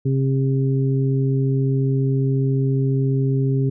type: harmonic tone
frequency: 134.5 Hz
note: C3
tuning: 48 cents sharp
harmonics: 1 / 2 / 3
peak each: -17 / -25 / -26 dBFS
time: 0.05-3.7 s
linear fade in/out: 10 ms
effects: none